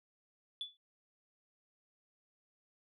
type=tone with exponential decay; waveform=sine; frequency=3450 Hz; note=A7; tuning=35 cents flat; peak=-33 dBFS; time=0.61-0.77 s; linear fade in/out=1 ms; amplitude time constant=33 ms; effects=noise-tail reverb RT60 0.1 s tail -17 dB re dry + tanh soft clip ceiling -33 dBFS